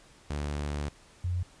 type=tone pair in turn; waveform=sawtooth / sine; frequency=73.1 / 89.13 Hz; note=D2 / F2; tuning=-7 / +36 cents; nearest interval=minor third; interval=343 cents; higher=second; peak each=-27 dBFS; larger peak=neither; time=0.3-0.89 / 1.24-1.43 s; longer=first; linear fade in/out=5 ms; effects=pink hiss -57 dBFS RMS until 1.6 s + resampled to 22050 Hz